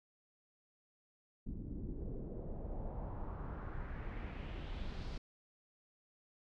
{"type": "noise with low-pass filter sweep", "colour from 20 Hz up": "brown", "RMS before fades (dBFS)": -43, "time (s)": [1.46, 5.18], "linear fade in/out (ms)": 5, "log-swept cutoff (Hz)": [240, 4900], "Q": 2.2, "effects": []}